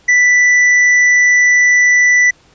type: tone with tanh clipping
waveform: sine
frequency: 1975.5 Hz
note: B6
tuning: in tune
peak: -8 dBFS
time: 0.08-2.31 s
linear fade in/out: 10 ms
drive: 7 dB
effects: pink hiss -49 dBFS RMS until 2.54 s + resampled to 16000 Hz